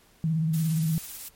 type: tone with vibrato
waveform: sine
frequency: 160 Hz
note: D#3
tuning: 49 cents sharp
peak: -22 dBFS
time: 0.24-0.98 s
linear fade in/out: 0 ms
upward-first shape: square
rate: 17 Hz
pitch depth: 45 cents each way
type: noise with tremolo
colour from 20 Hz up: blue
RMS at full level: -37 dBFS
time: 0.53-1.29 s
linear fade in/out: 10 ms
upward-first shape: triangle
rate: 18 Hz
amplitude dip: 25%
effects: pink hiss -59 dBFS RMS until 1.35 s + MP3 64 kbps